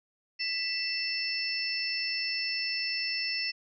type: tone cluster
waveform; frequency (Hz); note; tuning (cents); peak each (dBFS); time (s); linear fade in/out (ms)
sine; 1981 / 2649 / 4439 / 5310; B6 / E7 / C#8 / E8; +5 / +8 / +2 / +12; -38 / -34 / -39 / -32; 0.39-3.52; 20
effects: none